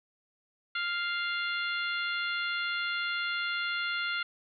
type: harmonic tone with a mistuned harmonic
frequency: 698.5 Hz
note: F5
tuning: in tune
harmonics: 2 / 3 / 4 / 5 / 6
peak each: -32 / -36 / -38 / -40 / -42 dBFS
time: 0.75-4.23 s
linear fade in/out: 5 ms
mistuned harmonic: 5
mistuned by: -23 cents
effects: none